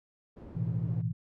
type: low-pass noise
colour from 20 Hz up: white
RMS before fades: -47 dBFS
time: 0.36-1.02 s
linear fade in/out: 10 ms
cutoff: 290 Hz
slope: 12 dB/octave
type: chord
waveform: sine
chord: A suspended second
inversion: none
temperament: just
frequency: 110 / 123.75 / 165 Hz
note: A2 / B2 / E3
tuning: 0 / +4 / +2 cents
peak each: -33 dBFS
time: 0.55-1.13 s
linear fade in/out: 20 ms
effects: none